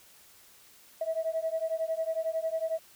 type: beating tone pair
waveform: sine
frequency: 642 / 653 Hz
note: E5 / E5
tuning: -46 / -17 cents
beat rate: 11 Hz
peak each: -31 dBFS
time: 1.01-2.79 s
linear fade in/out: 5 ms
effects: tanh soft clip ceiling -21 dBFS + white hiss -57 dBFS RMS until 2.95 s